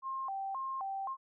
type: tone with vibrato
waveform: sine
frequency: 911 Hz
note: A#5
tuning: 40 cents flat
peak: -35 dBFS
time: 0.02-1.17 s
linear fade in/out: 50 ms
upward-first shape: square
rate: 1.9 Hz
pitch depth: 270 cents each way
effects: none